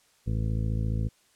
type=harmonic tone; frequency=54.5 Hz; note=A1; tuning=16 cents flat; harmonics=1 / 2 / 3 / 4 / 5 / 6 / 8 / 9; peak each=-29 / -28 / -35 / -37 / -46 / -46 / -49 / -47 dBFS; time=0.26-1.09 s; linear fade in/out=20 ms; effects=white hiss -64 dBFS RMS until 1.35 s + low-pass 10000 Hz 12 dB/octave